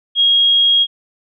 sine tone, 3276 Hz, G#7, 24 cents flat, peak -9 dBFS, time 0.15-0.87 s, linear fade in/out 50 ms, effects none

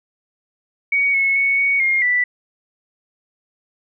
sine tone with pitch steps, 2244 / 2192 / 2217 / 2232 / 2130 / 1973 Hz, C#7 / C#7 / C#7 / C#7 / C7 / B6, +21 / -20 / 0 / +11 / +30 / -2 cents, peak -14 dBFS, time 0.92-2.24 s, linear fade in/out 5 ms, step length 220 ms, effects none

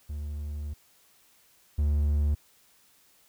triangle tone pair in turn, 74 / 73.49 Hz, D2 / D2, +14 / +2 cents, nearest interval unison, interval 12 cents, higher first, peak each -30 / -20 dBFS, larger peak second, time 0.09-0.74 / 1.78-2.35 s, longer first, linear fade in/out 10 ms, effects white hiss -62 dBFS RMS until 3.28 s

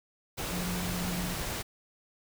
sine tone in noise, 178.4 Hz, F3, 37 cents sharp, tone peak -33 dBFS, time 0.51-1.34 s, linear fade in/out 20 ms, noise pink, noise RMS -35 dBFS, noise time 0.37-1.63 s, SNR -1 dB, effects none

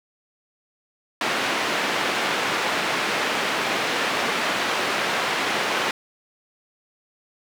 white band-pass noise, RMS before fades -24 dBFS, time 1.21-5.91 s, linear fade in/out 2 ms, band 230 to 2400 Hz, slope 12 dB/octave, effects none

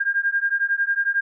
sine beating tone pair, 1604 / 1615 Hz, G6 / G#6, +39 / -49 cents, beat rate 11 Hz, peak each -22 dBFS, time 0-1.21 s, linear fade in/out 10 ms, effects none

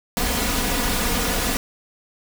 pink noise with comb filter, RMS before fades -22 dBFS, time 0.17-1.57 s, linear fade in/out 0 ms, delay 4.1 ms, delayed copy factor +0.7, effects none

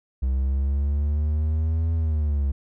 triangle linear two-way sweep, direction up then down, 64.2 to 82.41 to 68 Hz, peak -18 dBFS, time 0.22-2.52 s, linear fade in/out 10 ms, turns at 1.93 s, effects none

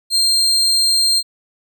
35% pulse tone, 4186 Hz, C8, in tune, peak -11 dBFS, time 0.1-1.23 s, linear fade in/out 50 ms, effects none

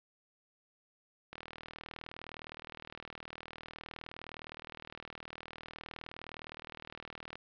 click train, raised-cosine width 0.3 ms, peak -28 dBFS, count 239, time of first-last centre 1.33-7.355 s, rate 39.5 Hz, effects low-pass 5000 Hz 12 dB/octave

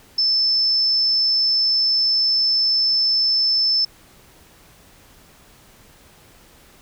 sine tone, 5274 Hz, E8, in tune, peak -15 dBFS, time 0.18-3.85 s, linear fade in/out 5 ms, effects pink hiss -50 dBFS RMS until 6.81 s

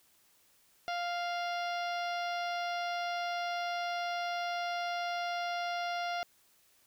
harmonic tone with a mistuned harmonic, 698.5 Hz, F5, in tune, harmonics 1 / 2 / 3 / 4 / 5 / 6 / 7 / 8, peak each -34 / -40 / -44 / -46 / -48 / -50 / -51 / -52 dBFS, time 0.88-6.23 s, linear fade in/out 0 ms, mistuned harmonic 5, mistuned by -25 cents, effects white hiss -67 dBFS RMS until 6.86 s

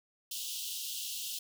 pink high-pass noise, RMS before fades -39 dBFS, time 0.31-1.39 s, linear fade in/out 5 ms, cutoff 2800 Hz, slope 96 dB/octave, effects none

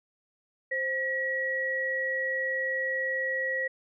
sine tone pair together, 523.3 / 1917.3 Hz, C5 / A#6, 0 / +48 cents, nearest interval octave + minor seventh, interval 2248 cents, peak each -33 / -28 dBFS, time 0.71-3.68 s, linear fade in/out 10 ms, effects none

